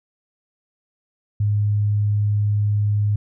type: tone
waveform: sine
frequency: 103.83 Hz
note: G#2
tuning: in tune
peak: -16 dBFS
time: 1.4-3.16 s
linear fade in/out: 5 ms
effects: none